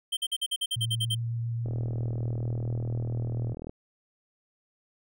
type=tone bursts; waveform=square; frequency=3136 Hz; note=G7; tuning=in tune; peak=-27 dBFS; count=11; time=0.12-1.15 s; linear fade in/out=10 ms; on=50 ms; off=48 ms
type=tone with vibrato; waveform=sine; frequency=116.54 Hz; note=A#2; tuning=in tune; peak=-28 dBFS; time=0.76-3.54 s; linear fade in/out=10 ms; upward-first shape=triangle; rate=7.3 Hz; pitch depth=12 cents each way
type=click train; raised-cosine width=2 ms; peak=-25 dBFS; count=83; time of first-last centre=1.66-3.695 s; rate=40.3 Hz
effects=none